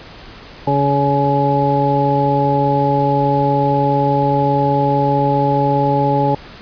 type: harmonic tone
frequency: 140.8 Hz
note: C#3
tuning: 27 cents sharp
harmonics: 1 / 2 / 3 / 4 / 6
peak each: -18 / -20 / -21 / -20 / -16 dBFS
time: 0.67-6.35 s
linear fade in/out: 5 ms
effects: pink hiss -37 dBFS RMS until 6.61 s + resampled to 11025 Hz